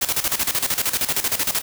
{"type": "noise with tremolo", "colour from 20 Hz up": "white", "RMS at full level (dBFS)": -20, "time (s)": [0.01, 1.62], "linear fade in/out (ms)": 10, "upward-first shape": "square", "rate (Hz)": 13, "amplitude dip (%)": 75, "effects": []}